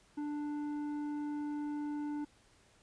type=tone with tanh clipping; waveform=sine; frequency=294.9 Hz; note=D4; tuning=7 cents sharp; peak=-37 dBFS; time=0.17-2.25 s; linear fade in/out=10 ms; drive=9 dB; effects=pink hiss -66 dBFS RMS until 2.82 s + resampled to 22050 Hz